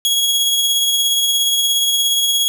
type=tone with tremolo; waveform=sawtooth; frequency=3322 Hz; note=G#7; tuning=in tune; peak=-9 dBFS; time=0.05-2.48 s; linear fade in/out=0 ms; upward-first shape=triangle; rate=17 Hz; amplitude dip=35%; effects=none